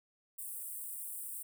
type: high-pass noise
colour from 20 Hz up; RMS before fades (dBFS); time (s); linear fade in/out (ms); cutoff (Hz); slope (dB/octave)
pink; -43; 0.38-1.43; 10; 8200; 96
effects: none